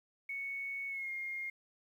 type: tone with pitch glide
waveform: sine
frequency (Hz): 2217 to 2130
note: C#7 to C7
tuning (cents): 0 to +30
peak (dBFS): -37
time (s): 0.29-1.5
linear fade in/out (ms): 5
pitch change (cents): -70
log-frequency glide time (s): 0.88-1.1
effects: 11-bit